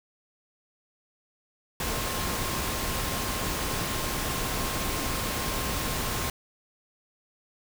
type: tone in noise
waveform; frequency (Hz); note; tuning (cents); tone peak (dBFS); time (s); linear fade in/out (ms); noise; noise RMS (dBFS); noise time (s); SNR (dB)
sine; 1065; C6; +30; -39; 1.8-6.3; 2; pink; -30; 1.8-6.3; -12
effects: none